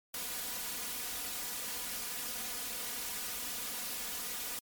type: noise with comb filter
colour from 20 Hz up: white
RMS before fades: -39 dBFS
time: 0.14-4.59 s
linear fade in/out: 2 ms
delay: 4.1 ms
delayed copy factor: +0.85
effects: MP3 96 kbps